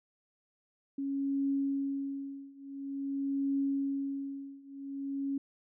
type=tone with tremolo; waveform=sine; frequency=276.2 Hz; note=C#4; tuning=6 cents flat; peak=-27 dBFS; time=0.98-5.38 s; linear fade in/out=5 ms; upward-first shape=triangle; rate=0.48 Hz; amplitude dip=95%; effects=none